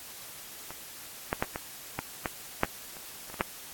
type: clicks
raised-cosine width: 0.5 ms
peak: -25 / -12 / -11 / -18 / -13 / -13 / -8 / -30 / -29 / -26 / -8 dBFS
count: 11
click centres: 0.706 / 1.329 / 1.425 / 1.559 / 1.99 / 2.258 / 2.634 / 2.968 / 3.3 / 3.342 / 3.409 s
effects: white hiss -45 dBFS RMS until 3.73 s + AAC 64 kbps